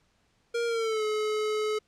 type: tone with pitch glide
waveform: square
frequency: 469.4 to 428 Hz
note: A#4 to A4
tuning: +12 to -48 cents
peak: -27 dBFS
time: 0.54-1.79 s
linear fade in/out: 10 ms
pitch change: -160 cents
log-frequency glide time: 0.66-1.04 s
effects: pink hiss -69 dBFS RMS until 1.87 s + low-pass 7000 Hz 12 dB/octave